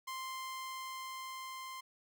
sawtooth tone with level ramp, 1046.5 Hz, C6, in tune, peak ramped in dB -36 to -40 dBFS, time 0.07-1.81 s, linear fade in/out 10 ms, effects none

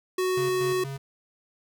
square tone, 370 Hz, F#4, in tune, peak -24 dBFS, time 0.18-0.84 s, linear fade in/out 5 ms
square tone with tremolo, 137 Hz, C#3, 20 cents flat, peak -33 dBFS, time 0.37-0.98 s, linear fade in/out 5 ms, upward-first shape square, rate 4.2 Hz, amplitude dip 60%
effects none

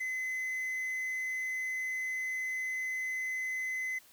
triangle tone, 2036 Hz, C7, 48 cents flat, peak -31 dBFS, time 0-3.99 s, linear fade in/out 10 ms, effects white hiss -60 dBFS RMS until 4.12 s

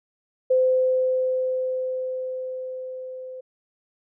sine tone with level ramp, 514 Hz, C5, 31 cents flat, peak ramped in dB -15 to -34 dBFS, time 0.5-3.41 s, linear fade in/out 10 ms, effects none

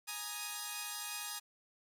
5% pulse chord, Ab suspended second, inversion none, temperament equal with one note detuned, 830.6 / 941 / 1244.5 Hz, Ab5 / Bb5 / Eb6, 0 / +16 / 0 cents, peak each -32 / -34 / -32 dBFS, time 0.07-1.4 s, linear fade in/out 20 ms, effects none

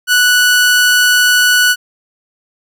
sawtooth tone, 1478 Hz, F#6, 2 cents flat, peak -4 dBFS, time 0.07-1.76 s, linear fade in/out 50 ms, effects none

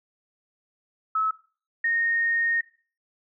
sine tone pair in turn, 1296 / 1850.4 Hz, E6 / A#6, -30 / -13 cents, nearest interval tritone, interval 617 cents, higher second, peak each -21 dBFS, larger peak neither, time 1.15-1.31 / 1.84-2.61 s, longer second, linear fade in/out 5 ms, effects noise-tail reverb RT60 0.4 s tail -18 dB re dry

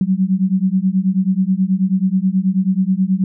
sine beating tone pair, 184.2 / 193.5 Hz, F#3 / G3, -7 / -22 cents, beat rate 9.3 Hz, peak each -16 dBFS, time 0.01-3.24 s, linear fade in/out 2 ms, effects none

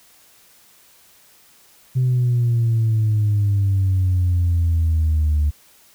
sine exponential sweep, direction down, 129.1 to 73.42 Hz, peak -13 dBFS, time 1.95-5.51 s, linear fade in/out 20 ms, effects tanh soft clip ceiling -12 dBFS + white hiss -52 dBFS RMS until 5.94 s

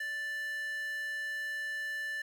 square tone with high-pass filter, 587 Hz, D5, 1 cent flat, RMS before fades -37 dBFS, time 0-2.22 s, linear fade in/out 5 ms, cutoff 1800 Hz, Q 6.2, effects none

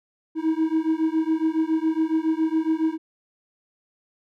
triangle beating tone pair, 315.9 / 323.1 Hz, D#4 / E4, +26 / -35 cents, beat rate 7.2 Hz, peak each -21 / -21 dBFS, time 0.35-2.98 s, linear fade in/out 50 ms, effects none

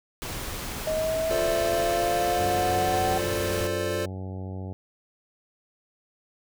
pink noise, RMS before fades -34 dBFS, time 0.22-3.67 s, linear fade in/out 0 ms
sine exponential sweep, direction up, 626 to 760 Hz, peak -24 dBFS, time 0.87-3.18 s, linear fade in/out 2 ms
square chord, D minor seventh, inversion first, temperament equal, 349.2 / 440 / 523.3 / 587.3 Hz, F4 / A4 / C5 / D5, 0 / 0 / 0 / 0 cents, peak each -33 dBFS, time 1.3-4.06 s, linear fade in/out 10 ms
harmonic tone, 94.3 Hz, F#2, 33 cents sharp, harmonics 1 / 2 / 3 / 4 / 5 / 6 / 7 / 8 / 9, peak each -33 / -39 / -43 / -45 / -47 / -49 / -50 / -51 / -52 dBFS, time 2.39-4.73 s, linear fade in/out 0 ms
effects none

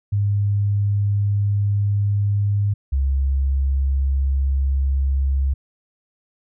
sine tone pair in turn, 101.7 / 67.88 Hz, G#2 / C#2, -36 / -36 cents, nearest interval perfect fifth, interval 700 cents, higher first, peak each -16 dBFS, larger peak neither, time 0.12-2.74 / 2.92-5.54 s, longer neither, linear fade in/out 10 ms, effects none

